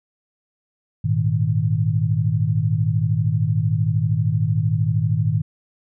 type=chord; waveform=sine; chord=Ab suspended second; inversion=none; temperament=just; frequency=103.83 / 116.8 / 155.74 Hz; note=Ab2 / Bb2 / Eb3; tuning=0 / +4 / +2 cents; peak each=-21 dBFS; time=1.04-5.42 s; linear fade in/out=10 ms; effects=none